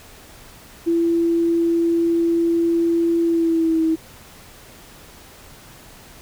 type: tone with pitch glide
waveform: sine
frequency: 336.1 to 321.9 Hz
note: E4 to E4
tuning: +34 to -41 cents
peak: -15 dBFS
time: 0.86-3.96 s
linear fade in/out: 20 ms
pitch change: -75 cents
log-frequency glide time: 3.24-3.84 s
effects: pink hiss -44 dBFS RMS until 6.21 s